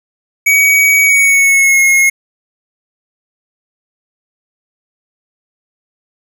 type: tone with pitch glide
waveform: square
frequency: 2261 to 2161 Hz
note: C#7 to C#7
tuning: +34 to -45 cents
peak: -7 dBFS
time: 0.46-2.1 s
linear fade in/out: 10 ms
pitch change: -79 cents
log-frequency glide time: 1.03-1.81 s
effects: none